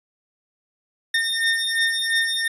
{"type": "beating tone pair", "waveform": "25% pulse", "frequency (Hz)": [1823, 1825.9], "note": ["A#6", "A#6"], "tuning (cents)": [-39, -36], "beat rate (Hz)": 2.9, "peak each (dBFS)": -19, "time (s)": [1.14, 2.48], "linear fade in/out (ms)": 5, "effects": ["resampled to 24000 Hz"]}